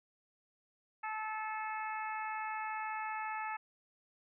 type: harmonic tone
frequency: 434.5 Hz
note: A4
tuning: 22 cents flat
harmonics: 2 / 3 / 4 / 5 / 6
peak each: -39 / -43 / -45 / -47 / -49 dBFS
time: 1.03-3.57 s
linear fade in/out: 10 ms
effects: none